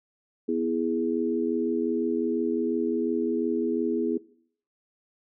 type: chord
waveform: sine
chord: E major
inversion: second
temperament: equal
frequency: 246.9 / 329.6 / 415.3 Hz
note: B3 / E4 / G#4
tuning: 0 / 0 / 0 cents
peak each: -28 dBFS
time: 0.48-4.18 s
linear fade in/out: 10 ms
effects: noise-tail reverb RT60 0.6 s tail -20 dB re dry